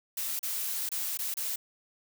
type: noise with dropouts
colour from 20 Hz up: blue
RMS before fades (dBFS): -33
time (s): 0.17-1.56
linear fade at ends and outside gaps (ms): 5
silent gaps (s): 0.393-0.429 / 0.891-0.916 / 1.174-1.189 / 1.341-1.369
effects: none